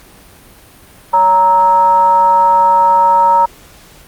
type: tone with frequency modulation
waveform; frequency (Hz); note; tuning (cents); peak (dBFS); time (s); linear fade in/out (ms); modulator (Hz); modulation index
sine; 932.3; A#5; 0; -6; 1.13-3.46; 10; 369; 0.46
effects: pink hiss -41 dBFS RMS until 4.07 s + Opus 48 kbps